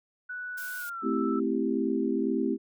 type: tone with pitch glide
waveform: sine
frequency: 1480 to 1318.5 Hz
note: F#6 to E6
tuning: 0 to 0 cents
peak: -34 dBFS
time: 0.29-1.4 s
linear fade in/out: 10 ms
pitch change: -200 cents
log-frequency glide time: 0.78-1.03 s
type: noise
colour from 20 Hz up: blue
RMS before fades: -43 dBFS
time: 0.57-0.9 s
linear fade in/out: 10 ms
type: chord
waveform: sine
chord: A minor seventh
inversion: none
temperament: equal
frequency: 220 / 261.6 / 329.6 / 392 Hz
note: A3 / C4 / E4 / G4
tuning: 0 / 0 / 0 / 0 cents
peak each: -31 / -29 / -31 / -31 dBFS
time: 1.02-2.58 s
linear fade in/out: 50 ms
effects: none